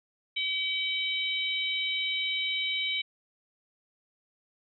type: harmonic tone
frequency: 764 Hz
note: G5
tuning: 45 cents flat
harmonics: 3 / 4 / 5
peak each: -31 / -32 / -33 dBFS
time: 0.36-3.02 s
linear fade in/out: 10 ms
effects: none